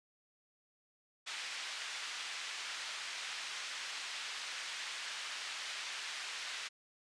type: band-pass noise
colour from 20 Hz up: pink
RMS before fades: -43 dBFS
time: 1.26-6.69 s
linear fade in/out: 20 ms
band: 1800 to 5100 Hz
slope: 12 dB/octave
effects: resampled to 22050 Hz